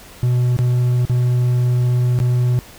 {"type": "tone with dropouts", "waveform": "triangle", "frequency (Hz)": 123.47, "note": "B2", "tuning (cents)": 0, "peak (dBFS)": -11, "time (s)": [0.23, 2.59], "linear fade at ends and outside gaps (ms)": 0, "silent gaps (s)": [[0.566, 0.589], [1.052, 1.097], [2.189, 2.201]], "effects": ["pink hiss -41 dBFS RMS until 2.78 s"]}